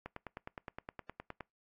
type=click train; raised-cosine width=0.5 ms; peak=-27 dBFS; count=14; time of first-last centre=0.06-1.407 s; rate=9.65 Hz; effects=noise-tail reverb RT60 0.2 s tail -24 dB re dry + AAC 48 kbps